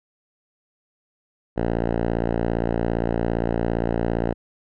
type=tone with low-pass filter; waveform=5% pulse; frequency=57.5 Hz; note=A#1; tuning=23 cents flat; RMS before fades=-23 dBFS; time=1.56-4.34 s; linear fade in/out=20 ms; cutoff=1200 Hz; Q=0.53; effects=none